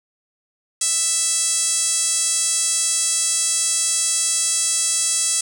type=tone with band-pass filter; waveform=5% pulse; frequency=659.3 Hz; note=E5; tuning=in tune; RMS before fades=-20 dBFS; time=0.81-5.41 s; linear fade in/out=5 ms; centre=8600 Hz; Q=2.4; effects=none